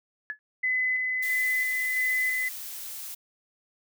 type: tone with exponential decay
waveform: sine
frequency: 1711 Hz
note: A6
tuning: 49 cents flat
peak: -26 dBFS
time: 0.3-0.39 s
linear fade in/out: 0 ms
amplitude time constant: 18 ms
type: tone with tremolo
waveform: sine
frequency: 2019 Hz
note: B6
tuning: 38 cents sharp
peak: -23 dBFS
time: 0.63-2.49 s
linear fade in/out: 10 ms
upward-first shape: square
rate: 1.5 Hz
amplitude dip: 25%
type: noise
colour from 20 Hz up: blue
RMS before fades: -38 dBFS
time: 1.22-3.15 s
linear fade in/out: 10 ms
effects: none